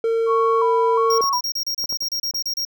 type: tone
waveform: triangle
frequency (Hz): 455.3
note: A#4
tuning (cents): -41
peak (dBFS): -15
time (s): 0.04-1.21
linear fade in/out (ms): 2
type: tone with vibrato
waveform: sine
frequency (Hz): 1046.5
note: C6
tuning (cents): 0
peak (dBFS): -18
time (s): 0.26-1.41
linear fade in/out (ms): 50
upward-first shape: square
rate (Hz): 1.4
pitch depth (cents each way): 100
type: tone bursts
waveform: square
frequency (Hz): 5588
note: F8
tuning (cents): 0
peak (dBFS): -22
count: 14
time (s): 1.1-2.651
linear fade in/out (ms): 5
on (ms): 82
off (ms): 31
type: clicks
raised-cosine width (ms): 1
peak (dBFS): -30 / -22 / -24 / -23 / -30 / -32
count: 6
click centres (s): 1.116 / 1.24 / 1.841 / 1.926 / 2.025 / 2.339
effects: none